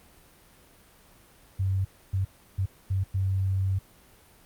sine tone bursts at uneven times, 95.7 Hz, G2, 41 cents flat, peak -23 dBFS, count 5, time 1.59-1.85 / 2.13-2.25 / 2.58-2.66 / 2.9-3.04 / 3.14-3.79 s, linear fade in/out 10 ms, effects pink hiss -56 dBFS RMS until 4.45 s + Opus 32 kbps

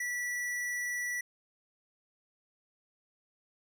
sine tone with hard clipping, 1954 Hz, B6, 19 cents flat, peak -34 dBFS, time 0-1.21 s, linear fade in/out 5 ms, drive 13 dB, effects none

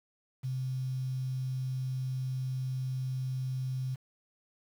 sine tone with quantisation, 130 Hz, C3, 11 cents flat, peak -31 dBFS, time 0.43-3.96 s, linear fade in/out 20 ms, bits 9, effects none

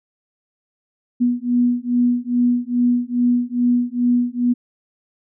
sine beating tone pair, 242.5 / 244.9 Hz, B3 / B3, -31 / -14 cents, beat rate 2.4 Hz, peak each -18 dBFS, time 1.2-4.54 s, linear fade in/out 20 ms, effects none

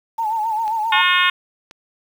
sine tone with vibrato, 881 Hz, A5, 2 cents sharp, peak -18 dBFS, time 0.18-1.02 s, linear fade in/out 10 ms, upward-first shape sine, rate 7.5 Hz, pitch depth 75 cents each way
clicks, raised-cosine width 0.2 ms, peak -19 / -22 dBFS, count 2, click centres 0.679 / 1.711 s
harmonic tone, 360 Hz, F#4, 47 cents flat, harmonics 3 / 4 / 5 / 6 / 7 / 8 / 9 / 10, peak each -19 / -20 / -21 / -22 / -22 / -23 / -24 / -24 dBFS, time 0.92-1.3 s, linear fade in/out 5 ms
effects 7-bit

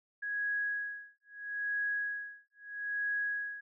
sine tone with tremolo, 1661.2 Hz, G#6, in tune, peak -30 dBFS, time 0.22-3.61 s, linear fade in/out 10 ms, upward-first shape sine, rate 0.77 Hz, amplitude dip 100%, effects none

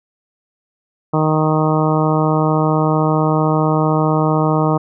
harmonic tone, 155.56 Hz, D#3, in tune, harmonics 1 / 2 / 3 / 4 / 5 / 6 / 7 / 8, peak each -16 / -19 / -21 / -22 / -23 / -24 / -24 / -25 dBFS, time 1.13-4.78 s, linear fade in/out 10 ms, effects none

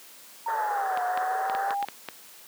sine exponential two-way sweep, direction down then up, 923 to 722 to 811 Hz, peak -26 dBFS, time 0.46-1.85 s, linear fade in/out 5 ms, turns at 1.02 s
white band-pass noise, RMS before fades -34 dBFS, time 0.47-1.75 s, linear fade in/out 20 ms, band 410 to 1800 Hz, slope 96 dB/octave
clicks, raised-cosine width 0.3 ms, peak -17 dBFS, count 8, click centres 0.974 / 1.175 / 1.498 / 1.55 / 1.707 / 1.827 / 1.886 / 2.087 s
effects white hiss -49 dBFS RMS until 2.47 s + high-pass 200 Hz 12 dB/octave

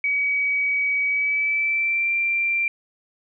sine tone with pitch glide, 2269 to 2363 Hz, C#7 to D7, +40 to +10 cents, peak -19 dBFS, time 0.04-2.68 s, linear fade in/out 2 ms, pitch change +70 cents, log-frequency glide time 1.06-2.12 s, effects none

